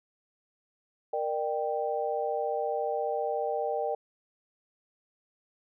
sine chord, G minor, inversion first, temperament equal with one note detuned, 466.2 / 600.7 / 784 Hz, Bb4 / D5 / G5, 0 / +39 / 0 cents, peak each -32 dBFS, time 1.13-3.95 s, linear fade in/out 5 ms, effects none

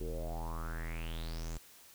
square tone with low-pass filter sweep, 40.84 Hz, E1, 15 cents flat, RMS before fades -39 dBFS, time 0-1.58 s, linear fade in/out 10 ms, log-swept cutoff 390 to 7700 Hz, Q 7.1, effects white hiss -58 dBFS RMS until 1.94 s

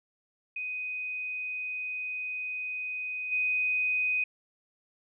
sine tone with level steps, 2500 Hz, D#7, 8 cents sharp, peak -32 / -25 dBFS, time 0.56-4.24 s, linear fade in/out 5 ms, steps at 3.31 s, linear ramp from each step 20 ms, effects none

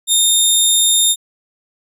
15% pulse tone, 3656 Hz, A#7, 34 cents flat, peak -3 dBFS, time 0.07-1.16 s, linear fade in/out 50 ms, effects resampled to 32000 Hz

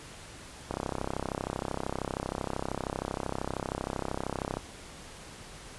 click train, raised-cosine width 1 ms, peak -17 dBFS, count 128, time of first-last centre 0.71-4.57 s, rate 32.9 Hz, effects pink hiss -47 dBFS RMS until 5.78 s + resampled to 24000 Hz

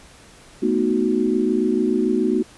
sine chord, B dominant seventh, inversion third, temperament equal, 220 / 246.9 / 311.1 / 370 Hz, A3 / B3 / D#4 / F#4, 0 / 0 / 0 / 0 cents, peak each -23 / -22 / -23 / -21 dBFS, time 0.62-2.43 s, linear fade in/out 10 ms, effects pink hiss -47 dBFS RMS until 2.57 s + resampled to 24000 Hz

